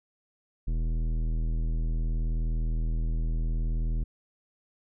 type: tone with tanh clipping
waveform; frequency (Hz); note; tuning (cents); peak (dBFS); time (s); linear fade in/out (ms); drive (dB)
sine; 40.34; E1; -37; -27; 0.67-4.04; 10; 14
effects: none

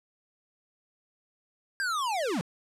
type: linear sweep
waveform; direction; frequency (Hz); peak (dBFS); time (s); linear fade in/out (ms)
square; down; 1626 to 146.83; -28; 1.8-2.41; 0
effects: low-pass 10000 Hz 12 dB/octave

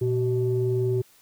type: tone pair together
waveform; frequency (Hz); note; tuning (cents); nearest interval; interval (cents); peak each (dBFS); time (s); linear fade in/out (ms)
sine; 119.3 / 378.8; A#2 / F#4; +41 / +41; octave + minor sixth; 2000; -23; 0.01-1.02; 10
effects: tanh soft clip ceiling -14 dBFS + white hiss -57 dBFS RMS until 1.21 s

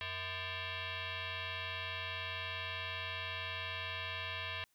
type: tone with frequency modulation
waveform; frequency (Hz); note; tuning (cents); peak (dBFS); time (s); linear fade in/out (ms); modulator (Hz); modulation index
sine; 466.2; A#4; 0; -38; 0.01-4.64; 0; 557; 5.8
effects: white hiss -75 dBFS RMS until 4.74 s

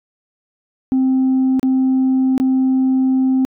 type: tone with dropouts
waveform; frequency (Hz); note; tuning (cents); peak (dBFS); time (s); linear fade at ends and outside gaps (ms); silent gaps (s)
sine; 261.6; C4; 0; -10; 0.92-3.45; 0; 1.595-1.63 / 2.379-2.4
effects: tanh soft clip ceiling -10 dBFS

